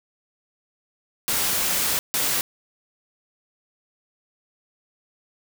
white noise bursts at uneven times, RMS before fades -23 dBFS, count 2, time 1.28-1.99 / 2.14-2.41 s, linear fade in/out 0 ms, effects none

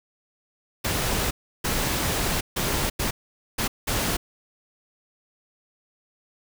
pink noise bursts at uneven times, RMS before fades -25 dBFS, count 6, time 0.84-1.31 / 1.64-2.41 / 2.56-2.9 / 2.99-3.11 / 3.58-3.68 / 3.87-4.17 s, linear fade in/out 10 ms, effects none

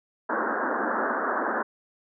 white band-pass noise, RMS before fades -27 dBFS, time 0.29-1.63 s, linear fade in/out 10 ms, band 210 to 1700 Hz, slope 96 dB/octave, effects none

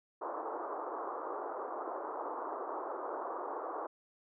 white band-pass noise, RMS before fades -40 dBFS, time 0.21-3.87 s, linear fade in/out 10 ms, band 320 to 1200 Hz, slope 48 dB/octave, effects none

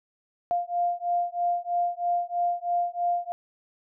sine beating tone pair, 698.5 / 701.6 Hz, F5 / F5, 0 / +8 cents, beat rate 3.1 Hz, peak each -27 / -27 dBFS, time 0.51-3.32 s, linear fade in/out 0 ms, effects none

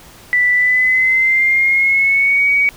sine tone with pitch glide, 1975.5 to 2256 Hz, B6 to C#7, 0 to +30 cents, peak -10 dBFS, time 0.33-2.69 s, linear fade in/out 0 ms, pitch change +230 cents, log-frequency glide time 0.54-2.47 s, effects pink hiss -41 dBFS RMS until 2.76 s

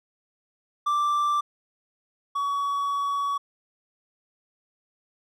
triangle tone pair in turn, 1174.7 / 1129.1 Hz, D6 / C#6, 0 / +32 cents, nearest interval minor second, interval 68 cents, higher first, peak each -19 / -22 dBFS, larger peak first, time 0.86-1.41 / 2.35-3.38 s, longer second, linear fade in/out 10 ms, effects none

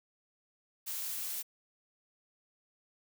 blue noise, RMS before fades -38 dBFS, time 0.86-1.43 s, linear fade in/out 20 ms, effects none

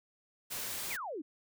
white noise, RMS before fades -39 dBFS, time 0.5-0.97 s, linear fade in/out 20 ms
sine exponential sweep, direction down, 2600 to 271 Hz, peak -37 dBFS, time 0.9-1.22 s, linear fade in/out 10 ms
effects none

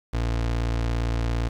30% pulse tone, 57.5 Hz, A#1, 23 cents flat, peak -20 dBFS, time 0.13-1.49 s, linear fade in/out 10 ms, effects low-pass 6000 Hz 12 dB/octave + 8-bit

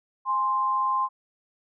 sine tone pair together, 830.6 / 1046.5 Hz, G#5 / C6, 0 / 0 cents, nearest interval major third, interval 400 cents, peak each -31 / -22 dBFS, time 0.25-1.09 s, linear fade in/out 50 ms, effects none

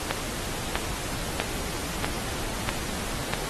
click train, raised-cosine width 0.3 ms, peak -8 dBFS, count 6, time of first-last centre 0.11-3.336 s, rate 1.55 Hz, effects pink hiss -33 dBFS RMS until 3.49 s + AAC 32 kbps

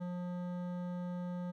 sine tone with hard clipping, 178 Hz, F3, 33 cents sharp, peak -39 dBFS, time 0-1.52 s, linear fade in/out 20 ms, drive 13 dB, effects none

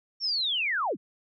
sine linear sweep, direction down, 5570 to 120.6 Hz, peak -25 dBFS, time 0.2-0.97 s, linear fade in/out 50 ms, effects none

